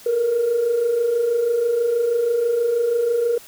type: tone pair together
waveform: sine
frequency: 447.3 / 473.5 Hz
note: A4 / A#4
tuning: +28 / +27 cents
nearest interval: minor second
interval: 99 cents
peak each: -25 / -16 dBFS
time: 0.06-3.38 s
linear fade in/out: 5 ms
effects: tanh soft clip ceiling -12 dBFS + white hiss -44 dBFS RMS until 3.47 s